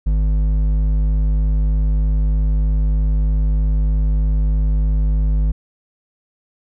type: tone with hard clipping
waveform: sine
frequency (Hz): 51.6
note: G#1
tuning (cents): -10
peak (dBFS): -15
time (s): 0.06-5.52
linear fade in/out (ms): 10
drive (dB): 7
effects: none